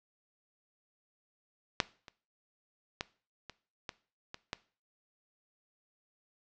clicks, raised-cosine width 0.2 ms, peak -7 / -30 / -16 / -26 / -20 / -24 / -17 dBFS, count 7, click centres 1.802 / 2.082 / 3.009 / 3.497 / 3.892 / 4.344 / 4.531 s, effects noise-tail reverb RT60 0.4 s tail -19 dB re dry + low-pass 6000 Hz 12 dB/octave

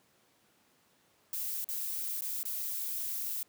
violet noise with dropouts, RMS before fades -36 dBFS, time 1.33-3.43 s, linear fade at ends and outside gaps 1 ms, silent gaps 1.644-1.688 / 2.209-2.22 / 2.431-2.453 s, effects pink hiss -68 dBFS RMS until 3.48 s + high-pass 150 Hz 12 dB/octave

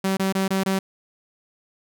sawtooth tone bursts, 192 Hz, G3, 36 cents flat, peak -16 dBFS, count 5, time 0.04-0.79 s, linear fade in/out 5 ms, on 130 ms, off 25 ms, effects none

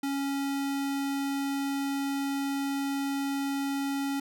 square tone, 277.2 Hz, C#4, in tune, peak -29 dBFS, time 0.03-4.2 s, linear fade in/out 5 ms, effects none

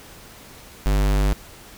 square tone, 49.78 Hz, G1, 27 cents sharp, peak -17 dBFS, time 0.86-1.33 s, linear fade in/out 0 ms, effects pink hiss -44 dBFS RMS until 1.77 s

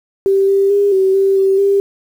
sine tone with pitch steps, 390.3 / 393.4 / 403.7 / 382 / 389.8 / 386.8 / 397.2 Hz, G4 / G4 / G#4 / G4 / G4 / G4 / G4, -8 / +6 / -49 / -45 / -10 / -23 / +23 cents, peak -9 dBFS, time 0.26-1.8 s, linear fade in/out 0 ms, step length 220 ms, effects 7-bit

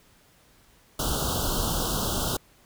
pink band-stop noise, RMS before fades -27 dBFS, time 0.99-2.37 s, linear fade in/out 5 ms, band 1500 to 2900 Hz, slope 96 dB/octave, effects pink hiss -59 dBFS RMS until 2.65 s

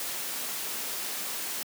white noise, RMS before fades -34 dBFS, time 0-1.63 s, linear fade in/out 2 ms, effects high-pass 200 Hz 12 dB/octave

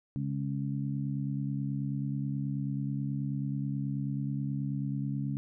harmonic tone, 69.3 Hz, C#2, in tune, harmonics 2 / 3 / 4, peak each -32 / -36 / -38 dBFS, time 0.16-5.37 s, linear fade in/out 0 ms, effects none

